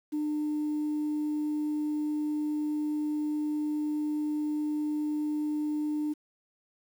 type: tone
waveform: sine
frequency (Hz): 300.8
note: D4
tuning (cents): +42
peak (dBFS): -26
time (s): 0.12-6.14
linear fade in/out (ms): 20
effects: tanh soft clip ceiling -25 dBFS + 9-bit